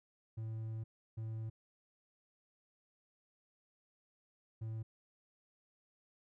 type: tone bursts at uneven times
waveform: triangle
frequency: 111.2 Hz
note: A2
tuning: 19 cents sharp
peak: -37 dBFS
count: 3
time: 0.37-0.84 / 1.17-1.5 / 4.61-4.83 s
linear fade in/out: 10 ms
effects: none